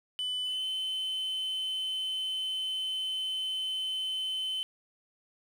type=tone with pitch glide; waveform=sine; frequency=3000 to 3056 Hz; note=F#7 to G7; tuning=+23 to -45 cents; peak=-28 dBFS; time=0.19-4.63 s; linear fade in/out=0 ms; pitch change=+32 cents; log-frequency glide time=0.44-0.64 s; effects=tanh soft clip ceiling -29 dBFS + 9-bit